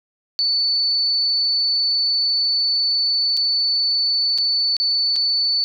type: tone with dropouts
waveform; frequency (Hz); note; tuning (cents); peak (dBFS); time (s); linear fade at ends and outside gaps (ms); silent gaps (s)
sine; 4487; C#8; +20; -16; 0.39-5.64; 0; 3.368-3.373 / 4.378-4.384 / 4.767-4.8 / 5.158-5.163
effects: none